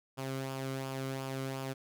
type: tone with flanger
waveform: sawtooth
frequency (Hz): 133.6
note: C3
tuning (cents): +36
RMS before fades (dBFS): -38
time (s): 0.17-1.74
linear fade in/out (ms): 20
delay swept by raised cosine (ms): 0.49 to 1.17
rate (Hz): 2.8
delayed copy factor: -0.5
effects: none